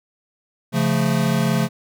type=chord; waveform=square; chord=Db augmented; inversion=none; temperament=equal with one note detuned; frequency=138.59 / 173.61 / 220 Hz; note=Db3 / F3 / A3; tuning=0 / -10 / 0 cents; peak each=-22 dBFS; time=0.72-1.69 s; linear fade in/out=50 ms; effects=none